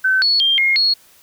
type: tone with pitch steps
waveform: sine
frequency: 1530 / 4391 / 3188 / 2142 / 4324 Hz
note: G6 / C#8 / G7 / C7 / C#8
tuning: -42 / -17 / +28 / +40 / -44 cents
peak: -12 dBFS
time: 0.04-0.94 s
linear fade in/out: 10 ms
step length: 180 ms
effects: white hiss -50 dBFS RMS until 1.22 s